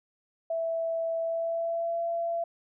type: tone with pitch glide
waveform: sine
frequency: 659.3 to 676.3 Hz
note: E5 to E5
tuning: 0 to +44 cents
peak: -27 dBFS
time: 0.5-2.44 s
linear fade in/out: 5 ms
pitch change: +44 cents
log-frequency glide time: 1.2-2.01 s
effects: none